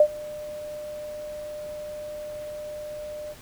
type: tone with ADSR envelope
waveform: sine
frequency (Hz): 600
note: D5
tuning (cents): +37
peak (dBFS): -10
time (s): 0-3.35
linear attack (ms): 3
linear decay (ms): 68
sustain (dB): -23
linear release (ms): 42
effects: pink hiss -48 dBFS RMS until 3.41 s